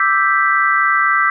sine chord, E minor seventh, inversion third, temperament equal, 1174.7 / 1318.5 / 1568 / 1975.5 Hz, D6 / E6 / G6 / B6, 0 / 0 / 0 / 0 cents, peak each -17 dBFS, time 0-1.3 s, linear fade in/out 2 ms, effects none

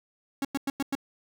45% pulse tone bursts, 275.2 Hz, C#4, 12 cents flat, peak -26 dBFS, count 5, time 0.42-0.952 s, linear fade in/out 2 ms, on 28 ms, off 98 ms, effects none

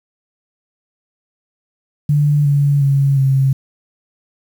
sine tone with pitch steps, 146.83 / 142.65 / 138.59 / 134.64 Hz, D3 / C#3 / C#3 / C3, 0 / +50 / 0 / +50 cents, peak -10 dBFS, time 2.09-3.53 s, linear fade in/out 5 ms, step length 360 ms, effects 7-bit

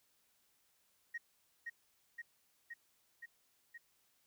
sine tone with echo, 1876 Hz, A#6, 11 cents sharp, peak -38 dBFS, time 1.14-1.18 s, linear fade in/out 10 ms, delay 520 ms, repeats 5, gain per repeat -2 dB, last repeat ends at 3.78 s, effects tanh soft clip ceiling -35 dBFS + white hiss -75 dBFS RMS until 4.26 s

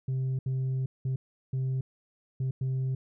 sine tone bursts at uneven times, 131 Hz, C3, 2 cents sharp, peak -24 dBFS, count 6, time 0.08-0.39 / 0.46-0.86 / 1.05-1.16 / 1.53-1.81 / 2.4-2.51 / 2.61-2.95 s, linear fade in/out 5 ms, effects tanh soft clip ceiling -26 dBFS

